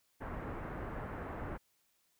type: low-pass noise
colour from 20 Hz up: pink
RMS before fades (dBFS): -42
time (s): 0.2-1.58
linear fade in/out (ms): 20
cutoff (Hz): 1700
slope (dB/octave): 24
effects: white hiss -75 dBFS RMS until 2.19 s